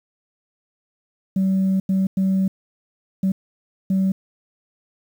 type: tone bursts at uneven times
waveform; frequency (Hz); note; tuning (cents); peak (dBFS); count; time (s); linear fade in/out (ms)
sine; 190.9; G3; -46; -14; 5; 1.36-1.8 / 1.89-2.07 / 2.17-2.48 / 3.23-3.32 / 3.9-4.12; 5
effects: tanh soft clip ceiling -14 dBFS + 8-bit